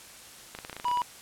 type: clicks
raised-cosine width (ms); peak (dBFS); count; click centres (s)
0.3; -22; 12; 0.55 / 0.588 / 0.649 / 0.697 / 0.729 / 0.766 / 0.799 / 0.845 / 0.883 / 0.914 / 0.973 / 1.018
type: tone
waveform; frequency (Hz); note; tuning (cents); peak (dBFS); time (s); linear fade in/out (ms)
triangle; 977; B5; -19; -23; 0.85-1.02; 2
effects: white hiss -48 dBFS RMS until 1.21 s + low-pass 11000 Hz 12 dB/octave